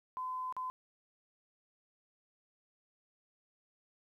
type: tone with dropouts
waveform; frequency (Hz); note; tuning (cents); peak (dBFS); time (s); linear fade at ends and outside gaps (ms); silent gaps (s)
sine; 1020; C6; -44; -36; 0.17-0.7; 0; 0.525-0.566
effects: 12-bit